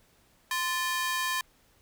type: ring-modulated tone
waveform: sawtooth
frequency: 1396.9 Hz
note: F6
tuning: in tune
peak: -21 dBFS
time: 0.51-1.41 s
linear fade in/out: 2 ms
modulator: 359 Hz
effects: pink hiss -64 dBFS RMS until 1.81 s